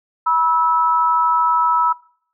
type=tone pair together; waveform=sine; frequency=973 / 1305.9 Hz; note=B5 / E6; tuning=-26 / -17 cents; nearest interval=perfect fourth; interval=509 cents; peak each=-16 dBFS; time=0.26-1.93 s; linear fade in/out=10 ms; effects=noise-tail reverb RT60 0.6 s tail -24 dB re dry